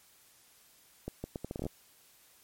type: accelerating click train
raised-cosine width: 2 ms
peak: -23 dBFS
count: 11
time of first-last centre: 1.08-1.665 s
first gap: 160 ms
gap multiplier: 0.74
effects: white hiss -62 dBFS RMS until 2.43 s + MP3 64 kbps